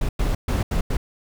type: noise bursts at uneven times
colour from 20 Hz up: brown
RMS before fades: -21 dBFS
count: 5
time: 0.01-0.09 / 0.19-0.35 / 0.48-0.63 / 0.71-0.81 / 0.9-0.97 s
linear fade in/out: 5 ms
effects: none